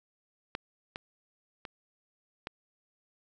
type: clicks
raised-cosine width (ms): 0.3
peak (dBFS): -17 / -21 / -24 / -20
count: 4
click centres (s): 0.551 / 0.959 / 1.652 / 2.471
effects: none